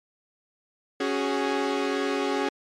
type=chord; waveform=sawtooth; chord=C# suspended fourth; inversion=none; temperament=equal with one note detuned; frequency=277.2 / 373 / 415.3 Hz; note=C#4 / F#4 / G#4; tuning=0 / +14 / 0 cents; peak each=-24 / -26 / -24 dBFS; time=1-2.49 s; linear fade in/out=5 ms; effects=low-pass 5000 Hz 12 dB/octave + MP3 96 kbps